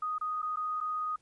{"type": "tone with dropouts", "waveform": "sine", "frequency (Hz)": 1244.5, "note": "D#6", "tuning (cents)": 0, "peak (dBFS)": -30, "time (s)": [0.02, 1.16], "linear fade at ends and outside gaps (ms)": 5, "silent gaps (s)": [[0.183, 0.211], [0.419, 0.427], [0.56, 0.569], [0.804, 0.81]], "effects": ["pink hiss -70 dBFS RMS until 1.21 s", "MP3 48 kbps"]}